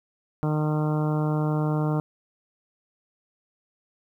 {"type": "harmonic tone", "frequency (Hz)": 152.5, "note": "D#3", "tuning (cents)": -34, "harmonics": [1, 2, 3, 4, 5, 6, 7, 8, 9], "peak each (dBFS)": [-23, -29, -33, -35, -37, -39, -40, -41, -42], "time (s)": [0.43, 2], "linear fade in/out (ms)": 0, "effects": ["10-bit"]}